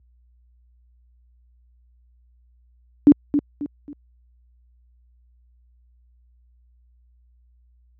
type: tone with echo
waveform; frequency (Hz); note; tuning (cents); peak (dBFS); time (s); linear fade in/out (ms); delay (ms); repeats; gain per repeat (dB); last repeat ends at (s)
sine; 290; D4; -22; -6; 3.07-3.12; 0; 270; 3; -9; 3.93
effects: added 60 Hz sine -48 dBFS peak until 7.99 s + high-pass 80 Hz 12 dB/octave